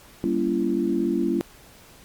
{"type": "chord", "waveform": "sine", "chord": "G diminished seventh", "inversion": "none", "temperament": "just", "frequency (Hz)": [196, 235.2, 282.2, 338.7], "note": ["G3", "Bb3", "Db4", "Fb4"], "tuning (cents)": [0, 16, 31, 47], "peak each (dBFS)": [-28, -27, -27, -24], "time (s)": [0.24, 1.41], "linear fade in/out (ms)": 0, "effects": ["pink hiss -50 dBFS RMS until 2.04 s", "Opus 48 kbps"]}